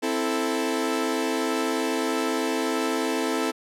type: chord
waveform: sawtooth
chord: A minor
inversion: first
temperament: equal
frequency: 261.6 / 329.6 / 440 Hz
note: C4 / E4 / A4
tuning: 0 / 0 / 0 cents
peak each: -24 dBFS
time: 0.02-3.52 s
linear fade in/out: 20 ms
effects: low-pass 12000 Hz 12 dB/octave